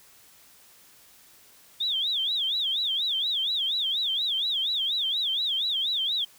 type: tone with vibrato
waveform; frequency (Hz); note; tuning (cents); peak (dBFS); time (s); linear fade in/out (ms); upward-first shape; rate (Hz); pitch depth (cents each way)
sine; 3497; A7; -11; -24; 1.8-6.25; 10; sine; 4.2; 210
effects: white hiss -55 dBFS RMS until 6.38 s